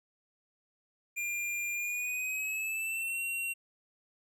square tone with pitch glide, 2400 to 2741 Hz, D7 to F7, +37 to -33 cents, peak -33 dBFS, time 1.16-3.54 s, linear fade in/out 20 ms, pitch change +230 cents, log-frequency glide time 1.74-3.22 s, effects none

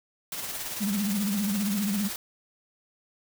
white noise with tremolo, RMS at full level -33 dBFS, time 0.32-2.16 s, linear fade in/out 2 ms, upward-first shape sine, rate 18 Hz, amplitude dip 40%
sine tone with vibrato, 203 Hz, G#3, 39 cents flat, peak -25 dBFS, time 0.8-2.09 s, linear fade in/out 20 ms, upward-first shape triangle, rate 15 Hz, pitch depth 120 cents each way
effects none

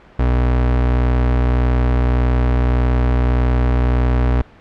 35% pulse tone, 61.7 Hz, B1, 1 cent flat, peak -11 dBFS, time 0.19-4.42 s, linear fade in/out 5 ms, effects pink hiss -44 dBFS RMS until 4.6 s + low-pass 2000 Hz 12 dB/octave

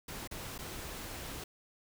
pink noise with dropouts, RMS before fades -43 dBFS, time 0.08-1.44 s, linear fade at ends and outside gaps 5 ms, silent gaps 0.275-0.311 / 0.58-0.588 s, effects none

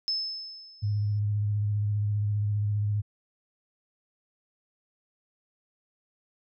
sine tone with exponential decay, 5230 Hz, E8, 15 cents flat, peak -24 dBFS, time 0.08-1.19 s, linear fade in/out 0 ms, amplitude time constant 240 ms
sine tone with vibrato, 103.9 Hz, G#2, 1 cent sharp, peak -24 dBFS, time 0.82-3.02 s, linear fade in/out 20 ms, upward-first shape square, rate 15 Hz, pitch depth 20 cents each way
effects none

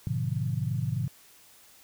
sine chord, G# diminished seventh, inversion none, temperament equal, 103.83 / 123.47 / 146.83 / 174.61 Hz, G#2 / B2 / D3 / F3, 0 / 0 / 0 / 0 cents, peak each -33 / -30 / -32 / -36 dBFS, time 0.07-1.08 s, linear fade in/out 0 ms, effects white hiss -56 dBFS RMS until 1.83 s

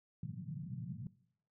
white band-pass noise, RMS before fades -44 dBFS, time 0.23-1.07 s, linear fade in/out 2 ms, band 110 to 180 Hz, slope 48 dB/octave, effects noise-tail reverb RT60 0.7 s tail -20 dB re dry

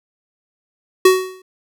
square tone with exponential decay, 373.4 Hz, F#4, 16 cents sharp, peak -5 dBFS, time 1.05-1.42 s, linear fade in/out 5 ms, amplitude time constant 80 ms, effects none

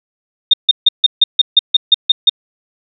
sine tone bursts, 3666 Hz, A#7, 30 cents flat, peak -3 dBFS, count 11, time 0.51-2.296 s, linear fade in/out 5 ms, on 26 ms, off 150 ms, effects none

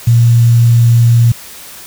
sine tone with quantisation, 117.7 Hz, A#2, 17 cents sharp, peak -4 dBFS, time 0.07-1.32 s, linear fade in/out 5 ms, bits 5, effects white hiss -32 dBFS RMS until 1.86 s

